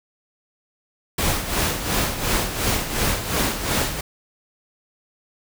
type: noise with tremolo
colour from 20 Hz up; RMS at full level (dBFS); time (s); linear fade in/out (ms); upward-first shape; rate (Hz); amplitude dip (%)
pink; -20; 1.18-4.01; 5; sine; 2.8; 65
effects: none

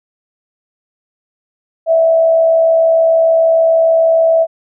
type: tone with frequency modulation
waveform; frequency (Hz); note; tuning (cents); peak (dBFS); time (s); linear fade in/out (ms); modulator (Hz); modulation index
sine; 655; E5; -11; -7; 1.86-4.47; 50; 66.7; 0.27
effects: none

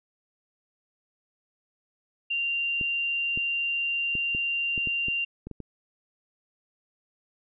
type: tone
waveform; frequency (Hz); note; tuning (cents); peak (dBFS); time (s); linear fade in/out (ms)
sine; 2777; F7; -10; -25; 2.3-5.25; 10
type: clicks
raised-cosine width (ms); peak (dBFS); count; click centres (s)
3; -24; 10; 2.812 / 3.375 / 4.153 / 4.349 / 4.778 / 4.873 / 5.084 / 5.47 / 5.513 / 5.603
effects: none

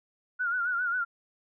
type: tone with vibrato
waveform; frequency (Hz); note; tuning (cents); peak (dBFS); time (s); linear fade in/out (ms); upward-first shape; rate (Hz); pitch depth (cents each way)
sine; 1439; F#6; -49; -26; 0.39-1.05; 20; sine; 7.4; 74
effects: none

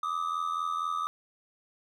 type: ring-modulated tone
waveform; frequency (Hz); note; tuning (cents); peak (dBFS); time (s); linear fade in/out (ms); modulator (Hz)
triangle; 1222; D#6; -32; -24; 0.03-1.07; 0; 42.1
effects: none

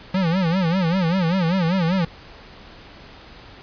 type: tone with vibrato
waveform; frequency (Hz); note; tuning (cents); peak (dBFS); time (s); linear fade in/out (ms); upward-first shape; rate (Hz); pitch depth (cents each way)
square; 176.9; F3; +23; -18; 0.14-2.05; 5; sine; 5.1; 160
effects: pink hiss -43 dBFS RMS until 3.62 s + resampled to 11025 Hz

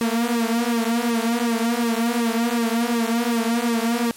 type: tone with flanger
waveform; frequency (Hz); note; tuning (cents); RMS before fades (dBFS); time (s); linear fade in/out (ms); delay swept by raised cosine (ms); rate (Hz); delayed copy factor
sawtooth; 233.1; A#3; 0; -21; 0.01-4.11; 0; 1.3 to 6.8; 2.7; -0.95
effects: white hiss -44 dBFS RMS until 4.16 s + MP3 64 kbps

